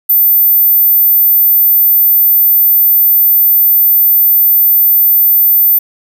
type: tone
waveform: sine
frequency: 14080 Hz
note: A9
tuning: in tune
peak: -4 dBFS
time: 0.09-5.79 s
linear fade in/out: 10 ms
effects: tanh soft clip ceiling 0 dBFS + 7-bit